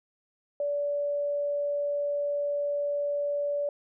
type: tone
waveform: sine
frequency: 577 Hz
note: D5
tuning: 31 cents flat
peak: -26 dBFS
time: 0.6-3.69 s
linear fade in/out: 2 ms
effects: none